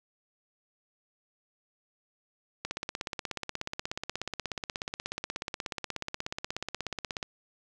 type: click train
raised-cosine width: 0.2 ms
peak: -16 dBFS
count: 77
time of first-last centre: 2.65-7.228 s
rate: 16.6 Hz
effects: none